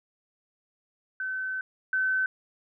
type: tone pair in turn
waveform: sine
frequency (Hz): 1526 / 1526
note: G6 / G6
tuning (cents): -47 / -47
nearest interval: unison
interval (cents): 0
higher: neither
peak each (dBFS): -29 / -23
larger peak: second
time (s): 1.2-1.61 / 1.93-2.26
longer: first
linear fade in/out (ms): 2
effects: none